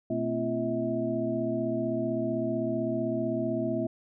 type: tone cluster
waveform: sine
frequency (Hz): 121.2 / 225.2 / 260.9 / 341.1 / 643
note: B2 / A3 / C4 / F4 / E5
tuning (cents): -32 / +40 / -5 / -41 / -43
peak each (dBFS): -37 / -33 / -33 / -32 / -32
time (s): 0.1-3.87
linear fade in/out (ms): 5
effects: none